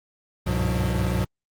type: tone cluster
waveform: square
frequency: 66.7 / 97 / 102.4 / 122.7 / 180.3 Hz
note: C2 / G2 / G#2 / B2 / F#3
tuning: +34 / -18 / -24 / -11 / -45 cents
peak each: -27 / -33 / -31 / -28 / -28 dBFS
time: 0.46-1.25 s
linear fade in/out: 10 ms
effects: Opus 32 kbps